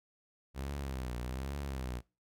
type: tone with vibrato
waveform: sawtooth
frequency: 65.41 Hz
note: C2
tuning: in tune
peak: -33 dBFS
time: 0.54-2.02 s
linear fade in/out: 50 ms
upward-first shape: triangle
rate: 1.2 Hz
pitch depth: 160 cents each way
effects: noise-tail reverb RT60 0.3 s tail -23 dB re dry